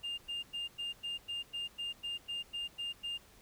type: tone bursts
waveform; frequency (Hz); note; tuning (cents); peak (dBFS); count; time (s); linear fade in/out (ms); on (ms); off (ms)
sine; 2810; F7; +10; -34; 13; 0.03-3.18; 20; 150; 100
effects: tanh soft clip ceiling -34 dBFS + pink hiss -61 dBFS RMS until 3.41 s